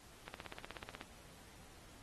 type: click train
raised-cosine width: 0.3 ms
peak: -29 dBFS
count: 13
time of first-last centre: 0.28-1.012 s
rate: 16.4 Hz
effects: pink hiss -60 dBFS RMS until 2.02 s + AAC 32 kbps